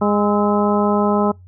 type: harmonic tone with a mistuned harmonic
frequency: 206 Hz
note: G#3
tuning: 14 cents flat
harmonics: 1 / 2 / 3 / 4 / 5 / 6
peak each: -17 / -20 / -22 / -23 / -24 / -25 dBFS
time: 0.01-1.32 s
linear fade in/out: 10 ms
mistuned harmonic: 6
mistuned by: +76 cents
effects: noise-tail reverb RT60 0.2 s tail -26 dB re dry + added 91 Hz sine -40 dBFS peak until 1.47 s